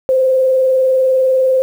sine tone with vibrato, 521 Hz, C5, 7 cents flat, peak -9 dBFS, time 0.09-1.62 s, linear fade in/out 0 ms, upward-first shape sine, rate 20 Hz, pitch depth 34 cents each way, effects 7-bit

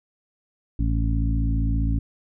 harmonic tone with a mistuned harmonic, 55.5 Hz, A1, 16 cents sharp, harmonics 1 / 2 / 3 / 4 / 5, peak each -21 / -26 / -32 / -33 / -30 dBFS, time 0.79-1.99 s, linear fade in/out 5 ms, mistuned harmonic 1, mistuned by -20 cents, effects none

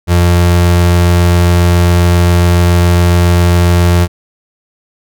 35% pulse tone, 87.31 Hz, F2, in tune, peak -4 dBFS, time 0.07-4.08 s, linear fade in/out 50 ms, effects none

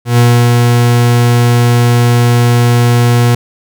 40% pulse tone with ADSR envelope, 120 Hz, B2, 49 cents flat, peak -3 dBFS, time 0.05-3.35 s, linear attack 130 ms, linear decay 310 ms, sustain -2 dB, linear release 4 ms, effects none

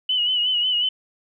sine tone with vibrato, 2960 Hz, F#7, in tune, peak -18 dBFS, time 0.09-0.89 s, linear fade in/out 5 ms, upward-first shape sine, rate 5.5 Hz, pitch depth 54 cents each way, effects none

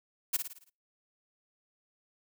blue noise with echo, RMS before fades -28 dBFS, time 0.33-0.37 s, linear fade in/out 10 ms, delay 55 ms, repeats 6, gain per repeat -6 dB, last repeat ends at 0.7 s, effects noise-tail reverb RT60 0.3 s tail -25 dB re dry

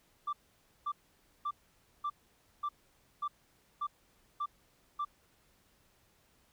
sine tone bursts, 1174.7 Hz, D6, in tune, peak -30 dBFS, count 9, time 0.27-5.05 s, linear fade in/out 10 ms, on 60 ms, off 530 ms, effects tanh soft clip ceiling -30 dBFS + pink hiss -69 dBFS RMS until 6.52 s

